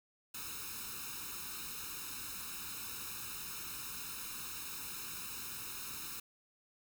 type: noise with comb filter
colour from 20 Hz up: white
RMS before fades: -44 dBFS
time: 0.34-6.2 s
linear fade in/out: 5 ms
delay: 0.76 ms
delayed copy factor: +1
effects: none